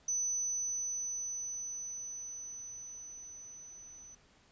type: tone with level ramp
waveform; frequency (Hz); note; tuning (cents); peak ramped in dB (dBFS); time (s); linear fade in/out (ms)
sine; 6000; F#8; +23; -30 to -50; 0.08-4.15; 5
effects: pink hiss -65 dBFS RMS until 4.51 s + resampled to 16000 Hz